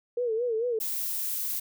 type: tone with vibrato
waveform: sine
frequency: 465.2 Hz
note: A#4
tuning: 4 cents flat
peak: -25 dBFS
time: 0.17-0.79 s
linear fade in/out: 5 ms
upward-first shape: sine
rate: 4.5 Hz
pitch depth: 110 cents each way
type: noise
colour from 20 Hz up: violet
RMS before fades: -31 dBFS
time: 0.8-1.6 s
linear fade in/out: 10 ms
effects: none